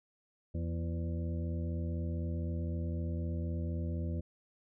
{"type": "harmonic tone with a mistuned harmonic", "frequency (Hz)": 84, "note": "E2", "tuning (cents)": 33, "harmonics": [1, 2, 3, 4, 6, 7], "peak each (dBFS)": [-34, -40, -44, -46, -50, -51], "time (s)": [0.54, 4.21], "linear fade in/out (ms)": 10, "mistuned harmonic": 3, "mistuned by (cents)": -59, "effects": []}